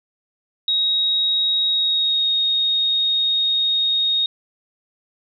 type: tone with pitch glide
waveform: sine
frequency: 3788 to 3729 Hz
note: A#7 to A#7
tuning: +27 to 0 cents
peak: -16 dBFS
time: 0.68-4.26 s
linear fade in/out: 2 ms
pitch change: -27 cents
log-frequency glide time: 1.68-2.3 s
effects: none